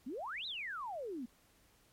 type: exponential two-way sweep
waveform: sine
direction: up then down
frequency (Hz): 224.1 to 4086 to 224.1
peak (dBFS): -39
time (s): 0.06-1.26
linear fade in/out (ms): 10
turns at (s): 0.46
effects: pink hiss -68 dBFS RMS until 1.92 s + MP3 64 kbps